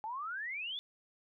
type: exponential sweep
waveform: sine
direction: up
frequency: 840 to 3558 Hz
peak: -37 dBFS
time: 0.04-0.79 s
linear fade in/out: 0 ms
effects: none